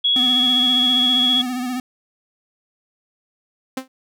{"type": "tone", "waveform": "sine", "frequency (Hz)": 3344, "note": "G#7", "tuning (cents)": 11, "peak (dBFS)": -14, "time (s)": [0.04, 1.42], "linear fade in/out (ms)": 10}
{"type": "tone with vibrato", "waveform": "square", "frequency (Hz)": 250.6, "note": "B3", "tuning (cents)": 25, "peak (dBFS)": -23, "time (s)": [0.16, 1.8], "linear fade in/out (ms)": 2, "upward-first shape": "sine", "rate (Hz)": 15, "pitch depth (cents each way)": 48}
{"type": "tone with exponential decay", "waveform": "sawtooth", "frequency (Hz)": 261.6, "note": "C4", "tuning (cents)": 0, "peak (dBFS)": -16, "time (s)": [3.77, 3.88], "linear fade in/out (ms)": 5, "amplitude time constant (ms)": 23}
{"effects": []}